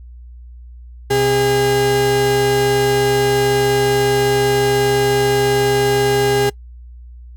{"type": "tone pair together", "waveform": "35% pulse", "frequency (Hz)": [128.13, 406.8], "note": ["C3", "G#4"], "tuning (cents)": [-36, -36], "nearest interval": "octave + minor sixth", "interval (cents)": 2000, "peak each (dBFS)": [-19, -12], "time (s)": [1.1, 6.5], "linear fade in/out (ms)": 10, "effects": ["noise-tail reverb RT60 0.1 s tail -23 dB re dry", "added 60 Hz sine -34 dBFS peak until 7.36 s"]}